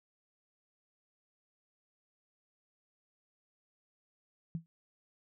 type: tone with exponential decay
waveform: sine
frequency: 164.81 Hz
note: E3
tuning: in tune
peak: -30 dBFS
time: 4.55-4.66 s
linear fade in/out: 0 ms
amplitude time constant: 22 ms
effects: none